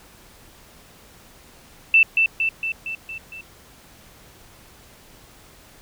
sine tone with echo, 2662 Hz, E7, 16 cents sharp, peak -10 dBFS, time 1.94-2.03 s, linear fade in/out 2 ms, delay 230 ms, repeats 6, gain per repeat -4 dB, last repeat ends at 3.41 s, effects pink hiss -49 dBFS RMS until 5.81 s

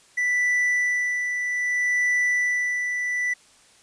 triangle tone with tremolo, 1975.5 Hz, B6, in tune, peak -17 dBFS, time 0.17-3.34 s, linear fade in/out 10 ms, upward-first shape sine, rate 0.63 Hz, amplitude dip 45%, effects white hiss -55 dBFS RMS until 3.82 s + resampled to 22050 Hz

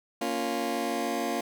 20% pulse chord, Bb minor, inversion none, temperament just, 233.1 / 279.7 / 349.6 Hz, Bb3 / Db4 / F4, 0 / +16 / +2 cents, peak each -28 dBFS, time 0.21-1.41 s, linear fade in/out 5 ms, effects none

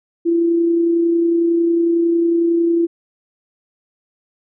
sine tone with amplitude modulation, 337.5 Hz, E4, 41 cents sharp, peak -11 dBFS, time 0.25-2.87 s, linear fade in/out 20 ms, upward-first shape sine, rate 31 Hz, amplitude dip 30%, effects none

